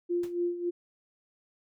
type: tone with tremolo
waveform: sine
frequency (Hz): 349.2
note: F4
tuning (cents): 0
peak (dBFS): -25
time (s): 0.09-0.71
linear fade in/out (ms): 20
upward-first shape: sine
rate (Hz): 3.6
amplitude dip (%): 70
type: noise with exponential decay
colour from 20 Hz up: pink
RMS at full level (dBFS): -44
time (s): 0.23-0.36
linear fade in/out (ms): 5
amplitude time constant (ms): 27
effects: none